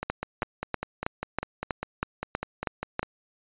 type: two click trains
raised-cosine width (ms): 0.5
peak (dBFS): -11 / -15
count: 10 / 16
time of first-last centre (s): 0.1-2.994 / 0.03-3.03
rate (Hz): 3.11 / 5
effects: resampled to 8000 Hz

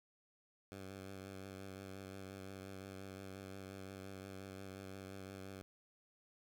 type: tone with vibrato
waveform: 10% pulse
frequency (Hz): 96.3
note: G2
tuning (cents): -30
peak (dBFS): -40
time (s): 0.72-5.62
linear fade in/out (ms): 0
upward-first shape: triangle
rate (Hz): 5.7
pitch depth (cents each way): 35
effects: none

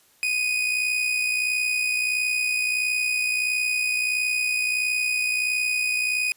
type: tone with amplitude modulation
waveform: 40% pulse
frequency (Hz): 2489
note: D#7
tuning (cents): 0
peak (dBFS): -19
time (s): 0.23-6.32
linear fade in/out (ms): 0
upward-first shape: sine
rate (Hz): 61.5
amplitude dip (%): 45
effects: white hiss -59 dBFS RMS until 6.36 s + resampled to 32000 Hz

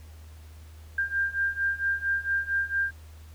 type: beating tone pair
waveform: sine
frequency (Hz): 1591 / 1595.4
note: G6 / G6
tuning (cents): +25 / +30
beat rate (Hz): 4.4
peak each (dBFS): -29 / -27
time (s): 0.98-2.91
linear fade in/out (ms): 5
effects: added 78 Hz sine -44 dBFS peak until 3.34 s + pink hiss -57 dBFS RMS until 3.34 s

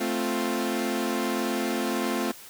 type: chord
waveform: sawtooth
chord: F major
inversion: first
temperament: equal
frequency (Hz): 220 / 261.6 / 349.2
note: A3 / C4 / F4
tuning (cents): 0 / 0 / 0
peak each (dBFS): -26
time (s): 0-2.32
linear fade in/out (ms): 10
effects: white hiss -46 dBFS RMS until 2.49 s

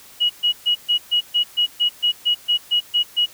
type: tone bursts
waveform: sine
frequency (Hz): 2906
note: F#7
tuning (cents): -32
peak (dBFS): -14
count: 14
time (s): 0.2-3.262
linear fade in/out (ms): 20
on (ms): 98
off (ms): 130
effects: white hiss -45 dBFS RMS until 3.33 s

